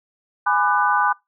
sine chord, G# half-diminished seventh, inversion none, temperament just, 830.6 / 996.7 / 1196.1 / 1495.1 Hz, G#5 / B5 / D6 / F#6, 0 / +16 / +31 / +18 cents, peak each -21 dBFS, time 0.46-1.13 s, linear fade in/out 10 ms, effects noise-tail reverb RT60 0.2 s tail -24 dB re dry

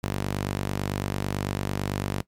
sawtooth tone with high-pass filter, 49 Hz, G1, in tune, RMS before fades -29 dBFS, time 0.03-2.21 s, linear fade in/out 0 ms, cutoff 110 Hz, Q 0.83, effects noise-tail reverb RT60 0.1 s tail -19 dB re dry + MP3 96 kbps

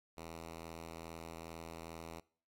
5% pulse tone, 82.41 Hz, E2, in tune, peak -35 dBFS, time 0.17-2.2 s, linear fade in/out 5 ms, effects noise-tail reverb RT60 0.5 s tail -24 dB re dry + AAC 64 kbps

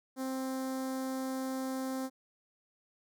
sawtooth tone with notch filter, 262.6 Hz, C4, 6 cents sharp, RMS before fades -36 dBFS, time 0.16-2.1 s, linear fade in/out 50 ms, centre 2700 Hz, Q 0.73, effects none

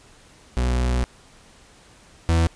40% pulse tone pair in turn, 61.74 / 82.84 Hz, B1 / E2, 0 / +9 cents, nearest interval perfect fourth, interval 509 cents, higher second, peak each -18 / -15 dBFS, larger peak second, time 0.57-1.04 / 2.29-2.47 s, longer first, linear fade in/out 0 ms, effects pink hiss -51 dBFS RMS until 2.55 s + resampled to 22050 Hz

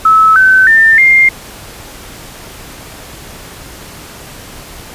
sine tone with pitch steps, 1300 / 1528.2 / 1796.5 / 2112 Hz, E6 / G6 / A6 / C7, -24 / -44 / +36 / +16 cents, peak -3 dBFS, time 0.05-1.29 s, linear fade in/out 5 ms, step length 310 ms, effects pink hiss -31 dBFS RMS until 4.94 s + resampled to 32000 Hz

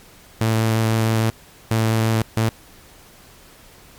sawtooth tone bursts at uneven times, 111.7 Hz, A2, 27 cents sharp, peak -12 dBFS, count 3, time 0.41-1.3 / 1.71-2.22 / 2.37-2.49 s, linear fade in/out 0 ms, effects pink hiss -47 dBFS RMS until 3.98 s + MP3 96 kbps

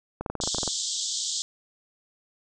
clicks, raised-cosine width 1 ms, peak -16 dBFS, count 11, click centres 0.21 / 0.262 / 0.3 / 0.353 / 0.402 / 0.437 / 0.475 / 0.547 / 0.584 / 0.632 / 0.677 s
white band-pass noise, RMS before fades -30 dBFS, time 0.41-1.42 s, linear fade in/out 0 ms, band 3200 to 7900 Hz, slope 96 dB/octave
effects none

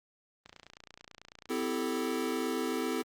click train, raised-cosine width 0.2 ms, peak -31 dBFS, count 35, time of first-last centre 0.46-1.628 s, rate 29.1 Hz
square chord, A minor seventh, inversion first, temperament equal with one note detuned, 256.2 / 329.6 / 392 / 440 Hz, C4 / E4 / G4 / A4, -36 / 0 / 0 / 0 cents, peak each -36 / -37 / -39 / -37 dBFS, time 1.49-3.03 s, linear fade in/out 20 ms
effects Opus 32 kbps

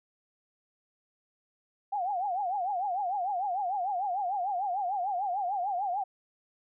sine tone with vibrato, 762 Hz, G5, 49 cents flat, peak -28 dBFS, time 1.92-6.04 s, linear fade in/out 10 ms, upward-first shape triangle, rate 6.7 Hz, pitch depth 190 cents each way, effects none

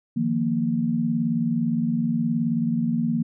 sine chord, Eb suspended second, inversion none, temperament equal, 155.56 / 174.61 / 233.1 Hz, Eb3 / F3 / Bb3, 0 / 0 / 0 cents, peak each -28 / -27 / -22 dBFS, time 0.16-3.23 s, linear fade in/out 10 ms, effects none

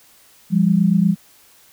sine tone pair together, 172.8 / 201.2 Hz, F3 / G3, -18 / +45 cents, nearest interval minor third, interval 263 cents, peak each -15 / -15 dBFS, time 0.5-1.16 s, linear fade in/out 50 ms, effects white hiss -51 dBFS RMS until 1.72 s

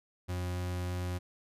40% pulse tone, 89.7 Hz, F2, 47 cents sharp, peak -32 dBFS, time 0.28-1.19 s, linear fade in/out 20 ms, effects resampled to 32000 Hz

